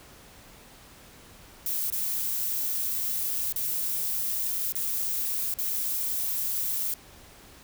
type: noise with dropouts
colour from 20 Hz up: violet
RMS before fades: -29 dBFS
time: 1.66-6.94 s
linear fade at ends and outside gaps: 2 ms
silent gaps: 1.902-1.923 / 3.525-3.56 / 4.723-4.753 / 5.54-5.586 s
effects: pink hiss -51 dBFS RMS until 7.63 s